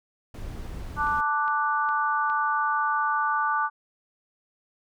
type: noise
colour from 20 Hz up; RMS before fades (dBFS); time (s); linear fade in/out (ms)
brown; -36; 0.34-1.21; 5
type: chord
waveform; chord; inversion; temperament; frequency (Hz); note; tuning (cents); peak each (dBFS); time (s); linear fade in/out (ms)
sine; D major; second; equal; 880 / 1174.7 / 1480; A5 / D6 / F#6; 0 / 0 / 0; -27 / -25 / -28; 0.96-3.7; 50
type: click train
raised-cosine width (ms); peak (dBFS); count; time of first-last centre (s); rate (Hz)
0.3; -29; 4; 1.07-2.3; 2.44
effects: none